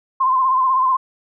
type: tone with vibrato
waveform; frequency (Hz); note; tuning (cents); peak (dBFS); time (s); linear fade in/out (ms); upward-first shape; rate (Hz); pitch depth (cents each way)
sine; 1041; C6; -9; -13; 0.2-0.97; 10; sine; 16; 51
effects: none